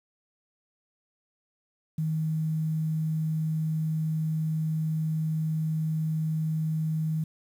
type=tone with quantisation; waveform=sine; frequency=157.7 Hz; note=D#3; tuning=24 cents sharp; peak=-25 dBFS; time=1.98-7.24 s; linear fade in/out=5 ms; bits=9; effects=none